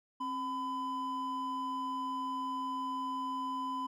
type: tone pair together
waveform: triangle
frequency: 266.5 / 1006.2 Hz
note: C4 / B5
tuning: +32 / +32 cents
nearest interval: octave + major seventh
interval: 2300 cents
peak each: -39 / -33 dBFS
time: 0.2-3.87 s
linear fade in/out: 10 ms
effects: none